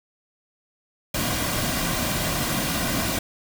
pink noise with comb filter, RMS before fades -25 dBFS, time 1.14-3.19 s, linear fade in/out 5 ms, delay 2.3 ms, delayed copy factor -0.55, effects none

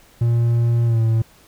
triangle tone with pitch glide, 117.6 to 112.68 Hz, A#2 to A2, +16 to +42 cents, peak -12 dBFS, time 0.21-1.22 s, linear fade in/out 5 ms, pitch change -74 cents, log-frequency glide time 0.85-1.01 s, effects pink hiss -51 dBFS RMS until 1.47 s

